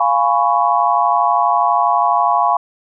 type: chord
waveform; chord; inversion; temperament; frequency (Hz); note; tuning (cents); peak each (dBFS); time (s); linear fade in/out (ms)
sine; C# dominant seventh; first; equal with one note detuned; 698.5 / 830.6 / 996.4 / 1108.7; E#5 / G#5 / B5 / C#6; 0 / 0 / +15 / 0; -17; 0-2.57; 5
effects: none